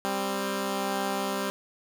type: tone pair together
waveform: 10% pulse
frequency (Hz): 197.3 / 263.4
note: G3 / C4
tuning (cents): +11 / +12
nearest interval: perfect fourth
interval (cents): 501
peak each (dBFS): -21 / -24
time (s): 0.05-1.5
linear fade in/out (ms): 0
effects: none